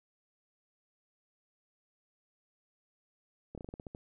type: slowing click train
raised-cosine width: 2 ms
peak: -30 dBFS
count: 9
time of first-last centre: 3.55-3.949 s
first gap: 27 ms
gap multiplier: 1.17
effects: none